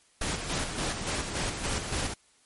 pink noise with tremolo, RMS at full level -30 dBFS, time 0.21-2.14 s, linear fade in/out 5 ms, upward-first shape square, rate 3.5 Hz, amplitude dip 45%, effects white hiss -63 dBFS RMS until 2.45 s + MP3 48 kbps

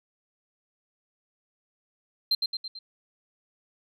sine tone with echo, 4148 Hz, C8, 16 cents flat, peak -18 dBFS, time 2.31-2.35 s, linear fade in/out 5 ms, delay 110 ms, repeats 4, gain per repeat -5 dB, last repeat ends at 2.79 s, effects tanh soft clip ceiling -19 dBFS

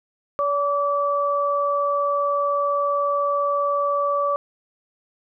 sine tone pair together, 570.7 / 1155 Hz, D5 / D6, -50 / -29 cents, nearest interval octave, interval 1221 cents, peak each -22 / -21 dBFS, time 0.39-4.36 s, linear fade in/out 0 ms, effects none

